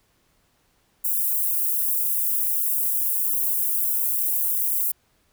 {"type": "high-pass noise", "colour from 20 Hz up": "white", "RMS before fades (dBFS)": -23, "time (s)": [1.04, 4.92], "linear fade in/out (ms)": 10, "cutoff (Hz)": 11000, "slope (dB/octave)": 24, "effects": ["pink hiss -65 dBFS RMS until 5.32 s"]}